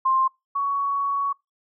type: tone pair in turn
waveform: sine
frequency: 1054 / 1119 Hz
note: C6 / C#6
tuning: +12 / +16 cents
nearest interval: minor second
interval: 104 cents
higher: second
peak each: -17 / -21 dBFS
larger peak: first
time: 0.05-0.28 / 0.55-1.33 s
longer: second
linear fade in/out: 10 ms
effects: noise-tail reverb RT60 0.2 s tail -24 dB re dry